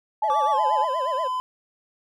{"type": "tone with tremolo", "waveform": "sine", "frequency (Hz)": 857, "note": "A5", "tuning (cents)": -46, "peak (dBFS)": -19, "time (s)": [0.22, 0.85], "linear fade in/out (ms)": 5, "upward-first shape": "sine", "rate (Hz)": 14, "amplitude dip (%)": 25}
{"type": "tone with vibrato", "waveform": "triangle", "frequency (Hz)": 587, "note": "D5", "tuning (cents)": -1, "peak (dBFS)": -25, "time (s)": [0.23, 1.28], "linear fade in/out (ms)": 10, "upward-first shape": "sine", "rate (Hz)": 8.4, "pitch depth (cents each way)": 220}
{"type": "tone with pitch glide", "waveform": "triangle", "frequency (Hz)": [1159, 1014.8], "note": ["D6", "B5"], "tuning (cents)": [-23, 47], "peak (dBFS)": -22, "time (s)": [0.3, 1.4], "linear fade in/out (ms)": 0, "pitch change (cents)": -230, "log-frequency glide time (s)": [0.51, 0.6]}
{"effects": []}